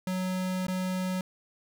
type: tone with dropouts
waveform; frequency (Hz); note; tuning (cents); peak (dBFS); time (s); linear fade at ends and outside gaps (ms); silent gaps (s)
square; 185; F#3; 0; -29; 0.07-1.21; 2; 0.668-0.682
effects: none